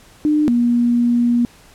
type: tone pair in turn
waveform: sine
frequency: 301.4 / 239.2 Hz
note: D4 / A#3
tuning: +45 / +45 cents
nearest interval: major third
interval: 400 cents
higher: first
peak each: -12 dBFS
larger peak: neither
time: 0.25-0.48 / 0.48-1.45 s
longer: second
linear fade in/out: 0 ms
effects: pink hiss -47 dBFS RMS until 1.74 s + low-pass 12000 Hz 12 dB/octave